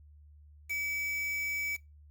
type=tone with quantisation; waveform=triangle; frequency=2288 Hz; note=D7; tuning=46 cents flat; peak=-30 dBFS; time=0.69-1.77 s; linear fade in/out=20 ms; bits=7; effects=noise-tail reverb RT60 0.2 s tail -21 dB re dry + added 74 Hz sine -53 dBFS peak until 2.1 s